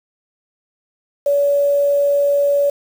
sine tone with quantisation, 569 Hz, C#5, 45 cents sharp, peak -12 dBFS, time 1.26-2.7 s, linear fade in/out 5 ms, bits 6, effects none

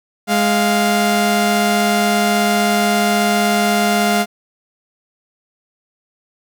sawtooth tone pair together, 207.7 / 699.4 Hz, G#3 / F5, 0 / +2 cents, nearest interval octave + major sixth, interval 2102 cents, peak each -12 dBFS, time 0.27-4.26 s, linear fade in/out 50 ms, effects none

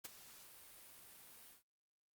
white noise with ADSR envelope, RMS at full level -45 dBFS, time 0.04-1.63 s, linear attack 12 ms, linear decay 17 ms, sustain -14 dB, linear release 130 ms, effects Opus 48 kbps

